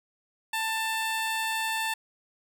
15% pulse tone, 888 Hz, A5, 16 cents sharp, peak -21 dBFS, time 0.53-1.94 s, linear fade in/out 5 ms, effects none

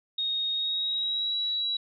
sine tone with pitch glide, 3729 to 3901 Hz, A#7 to B7, 0 to -22 cents, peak -26 dBFS, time 0.18-1.77 s, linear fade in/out 5 ms, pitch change +78 cents, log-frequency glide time 0.52-1.36 s, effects none

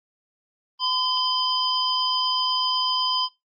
sine tone cluster, 1016 / 3114 / 4946 Hz, B5 / G7 / D#8, +49 / -12 / -11 cents, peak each -25 dBFS, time 0.79-3.29 s, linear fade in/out 50 ms, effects noise-tail reverb RT60 0.2 s tail -23 dB re dry + Opus 24 kbps

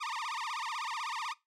sawtooth tone with vibrato, 1054 Hz, C6, 12 cents sharp, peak -31 dBFS, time 0-1.34 s, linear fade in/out 20 ms, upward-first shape sine, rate 16 Hz, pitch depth 290 cents each way, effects noise-tail reverb RT60 0.2 s tail -19 dB re dry + low-pass 6000 Hz 12 dB/octave

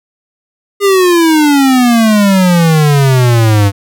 square exponential sweep, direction down, 408.2 to 98 Hz, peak -6 dBFS, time 0.8-3.72 s, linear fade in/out 50 ms, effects none

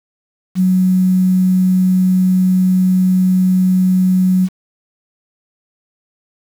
sine tone with quantisation, 185 Hz, F#3, in tune, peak -9 dBFS, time 0.55-4.49 s, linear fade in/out 50 ms, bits 6, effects none

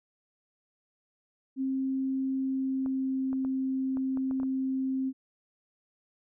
sine tone with pitch glide, 265.8 to 264 Hz, C4 to C4, +27 to +16 cents, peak -27 dBFS, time 1.56-5.13 s, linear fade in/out 50 ms, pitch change -11 cents, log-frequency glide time 2.35-3.31 s
clicks, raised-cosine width 1 ms, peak -30 dBFS, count 8, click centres 2.861 / 3.33 / 3.449 / 3.971 / 4.173 / 4.311 / 4.4 / 4.432 s
effects none

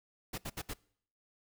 pink noise bursts, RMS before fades -39 dBFS, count 4, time 0.33-0.738 s, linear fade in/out 10 ms, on 51 ms, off 68 ms, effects noise-tail reverb RT60 0.6 s tail -23 dB re dry

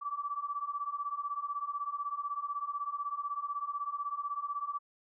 sine beating tone pair, 1146 / 1162 Hz, D6 / D6, -43 / -19 cents, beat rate 16 Hz, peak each -38 / -36 dBFS, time 0.01-4.79 s, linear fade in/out 20 ms, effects none

